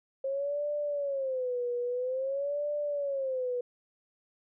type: tone with vibrato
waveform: sine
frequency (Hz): 534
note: C5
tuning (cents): +35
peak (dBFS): -29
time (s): 0.24-3.61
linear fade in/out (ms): 5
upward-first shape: sine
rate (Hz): 0.5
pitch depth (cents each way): 170
effects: none